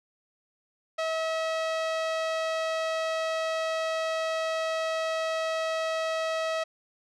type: tone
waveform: sawtooth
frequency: 644 Hz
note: E5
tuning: 41 cents flat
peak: -23 dBFS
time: 0.98-6.64 s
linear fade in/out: 10 ms
effects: low-pass 5000 Hz 12 dB/octave